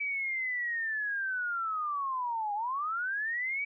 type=linear two-way sweep; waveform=sine; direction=down then up; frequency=2302 to 806 to 2302 Hz; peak=-30 dBFS; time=0-3.65 s; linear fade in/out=10 ms; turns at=2.54 s; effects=none